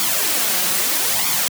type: noise with flanger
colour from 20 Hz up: white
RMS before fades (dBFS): -19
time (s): 0-1.48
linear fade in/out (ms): 0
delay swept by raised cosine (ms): 0.88 to 5.58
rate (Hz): 0.78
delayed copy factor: +0.6
effects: high-pass 150 Hz 12 dB/octave